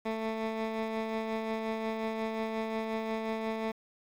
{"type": "tone with tremolo", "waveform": "15% pulse", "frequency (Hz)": 221.7, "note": "A3", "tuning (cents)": 13, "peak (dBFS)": -24, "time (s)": [0.05, 3.72], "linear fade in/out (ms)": 10, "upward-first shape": "sine", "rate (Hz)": 5.6, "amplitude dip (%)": 35, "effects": ["low-pass 3000 Hz 12 dB/octave", "9-bit"]}